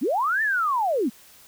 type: linear two-way sweep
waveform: sine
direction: up then down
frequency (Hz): 196.4 to 1807 to 196.4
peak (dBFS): -20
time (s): 0.01-1.1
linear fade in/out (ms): 20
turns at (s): 0.42
effects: white hiss -51 dBFS RMS until 1.47 s